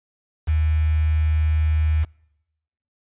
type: tone with quantisation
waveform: sine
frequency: 77.78 Hz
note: D#2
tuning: in tune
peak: -16 dBFS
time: 0.47-2.05 s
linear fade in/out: 20 ms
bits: 6
effects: noise-tail reverb RT60 0.9 s tail -26 dB re dry + resampled to 8000 Hz